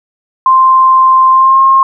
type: tone with pitch glide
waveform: sine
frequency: 1046.5 to 1070.3 Hz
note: C6 to C6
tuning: 0 to +39 cents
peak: -3 dBFS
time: 0.46-1.83 s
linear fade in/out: 2 ms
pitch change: +39 cents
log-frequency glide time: 1.32-1.6 s
effects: none